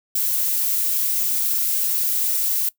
violet noise, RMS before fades -21 dBFS, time 0.15-2.69 s, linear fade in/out 5 ms, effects noise-tail reverb RT60 0.1 s tail -20 dB re dry

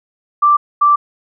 sine tone pair in turn, 1175 / 1170.4 Hz, D6 / D6, +1 / -6 cents, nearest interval unison, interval 7 cents, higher first, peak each -7 dBFS, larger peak neither, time 0.42-0.57 / 0.81-0.96 s, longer neither, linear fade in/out 10 ms, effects none

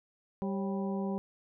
harmonic tone with a mistuned harmonic, 196 Hz, G3, in tune, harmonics 1 / 2 / 3 / 4 / 5, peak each -32 / -38 / -42 / -44 / -46 dBFS, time 0.42-1.18 s, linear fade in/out 0 ms, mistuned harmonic 3, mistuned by -110 cents, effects none

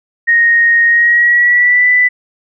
sine tone with pitch glide, 1864.7 to 1987 Hz, A#6 to B6, 0 to +10 cents, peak -6 dBFS, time 0.27-2.09 s, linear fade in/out 20 ms, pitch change +110 cents, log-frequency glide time 0.87-1.88 s, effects none

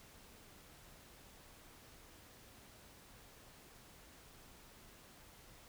silence, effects pink hiss -60 dBFS RMS until 5.68 s

